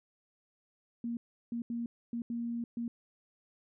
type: tone bursts at uneven times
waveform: sine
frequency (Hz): 235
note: A#3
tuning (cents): +14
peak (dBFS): -33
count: 6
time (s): 1.04-1.17 / 1.52-1.62 / 1.7-1.86 / 2.13-2.22 / 2.3-2.64 / 2.77-2.88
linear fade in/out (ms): 2
effects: none